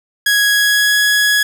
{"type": "tone with pitch glide", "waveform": "sawtooth", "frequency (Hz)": [1662, 1676.5], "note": ["G#6", "G#6"], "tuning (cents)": [1, 16], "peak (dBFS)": -7, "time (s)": [0.26, 1.43], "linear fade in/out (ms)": 5, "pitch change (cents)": 15, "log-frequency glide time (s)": [0.49, 0.97], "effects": ["8-bit"]}